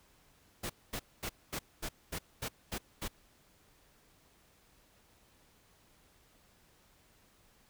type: noise bursts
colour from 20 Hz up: pink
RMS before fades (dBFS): -38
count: 9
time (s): 0.63-3.082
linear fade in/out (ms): 10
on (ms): 68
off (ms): 230
effects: pink hiss -66 dBFS RMS until 7.69 s